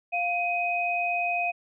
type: tone pair together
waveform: sine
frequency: 702 / 2510 Hz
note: F5 / D#7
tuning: +9 / +15 cents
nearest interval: octave + minor seventh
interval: 2206 cents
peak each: -27 dBFS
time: 0.12-1.52 s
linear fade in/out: 20 ms
effects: none